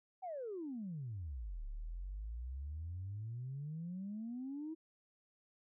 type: exponential two-way sweep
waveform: sine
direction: down then up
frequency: 780 to 34.65 to 326.6 Hz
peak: -40 dBFS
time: 0.22-4.75 s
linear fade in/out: 20 ms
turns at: 1.65 s
effects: tanh soft clip ceiling -36 dBFS